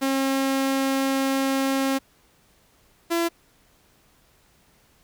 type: tone pair in turn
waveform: sawtooth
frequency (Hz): 269.7 / 337.4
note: C#4 / E4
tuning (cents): -47 / +40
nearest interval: major third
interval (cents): 387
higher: second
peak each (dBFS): -17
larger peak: neither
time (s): 0.01-1.99 / 3.1-3.29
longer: first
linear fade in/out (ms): 20
effects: pink hiss -60 dBFS RMS until 5.03 s